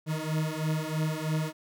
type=beating tone pair; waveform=40% pulse; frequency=154.8 / 157.9 Hz; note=D#3 / D#3; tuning=-9 / +26 cents; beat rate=3.1 Hz; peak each=-30 dBFS; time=0.06-1.53 s; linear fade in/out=50 ms; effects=none